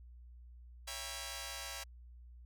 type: chord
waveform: 5% pulse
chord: C# diminished seventh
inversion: none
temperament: just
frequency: 554.4 / 665.2 / 798.3 / 957.9 Hz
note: C#5 / E5 / G5 / Bb5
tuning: 0 / +16 / +31 / +47 cents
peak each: -37 / -37 / -36 / -36 dBFS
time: 0.87-1.84 s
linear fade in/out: 10 ms
effects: added 60 Hz sine -52 dBFS peak until 2.45 s